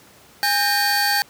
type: tone cluster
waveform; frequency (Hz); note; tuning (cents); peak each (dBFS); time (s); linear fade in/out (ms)
45% pulse; 818 / 1580 / 1844 / 4517; G#5 / G6 / A#6 / C#8; -26 / +13 / -19 / +32; -22 / -23 / -25 / -21; 0.43-1.22; 0
effects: pink hiss -49 dBFS RMS until 1.29 s + high-pass 100 Hz 12 dB/octave